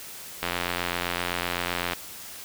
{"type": "click train", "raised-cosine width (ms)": 0.3, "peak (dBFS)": -10, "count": 133, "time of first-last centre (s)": [0.43, 1.933], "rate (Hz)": 87.8, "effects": ["white hiss -41 dBFS RMS until 2.44 s"]}